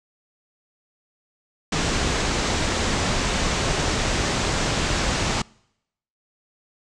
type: low-pass noise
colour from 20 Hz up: pink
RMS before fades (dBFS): -23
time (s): 1.72-5.42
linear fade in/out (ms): 5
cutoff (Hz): 7900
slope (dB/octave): 48
effects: noise-tail reverb RT60 0.8 s tail -26 dB re dry